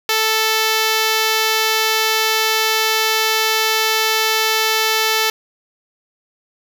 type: tone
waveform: 5% pulse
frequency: 440 Hz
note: A4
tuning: in tune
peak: -3 dBFS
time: 0.09-5.3 s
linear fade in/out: 2 ms
effects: none